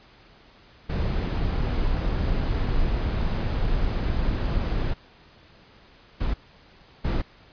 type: noise bursts at uneven times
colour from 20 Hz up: brown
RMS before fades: -24 dBFS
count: 3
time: 0.89-4.94 / 6.2-6.34 / 7.04-7.22 s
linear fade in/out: 10 ms
effects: pink hiss -53 dBFS RMS until 7.52 s + resampled to 11025 Hz